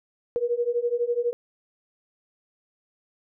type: beating tone pair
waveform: sine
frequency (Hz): 472 / 484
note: A#4 / B4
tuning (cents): +22 / -35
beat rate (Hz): 12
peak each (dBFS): -26 / -25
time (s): 0.36-1.33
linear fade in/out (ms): 0
effects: none